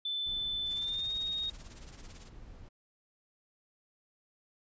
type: tone with pitch glide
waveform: sine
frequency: 3520 to 3729 Hz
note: A7 to A#7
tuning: 0 to 0 cents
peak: -32 dBFS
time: 0.05-1.5 s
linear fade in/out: 5 ms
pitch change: +100 cents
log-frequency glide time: 0.74-1.14 s
type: noise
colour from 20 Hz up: brown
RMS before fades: -50 dBFS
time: 0.26-2.69 s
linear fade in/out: 10 ms
type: noise with tremolo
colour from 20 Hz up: white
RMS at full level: -50 dBFS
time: 0.65-2.31 s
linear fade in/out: 50 ms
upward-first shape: triangle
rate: 18 Hz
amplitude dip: 85%
effects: resampled to 16000 Hz